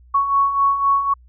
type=beating tone pair; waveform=sine; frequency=1108.7 / 1112.6 Hz; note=C#6 / C#6; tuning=0 / +6 cents; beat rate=3.9 Hz; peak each=-22 / -15 dBFS; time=0.14-1.14 s; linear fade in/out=10 ms; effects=added 61 Hz sine -45 dBFS peak until 1.28 s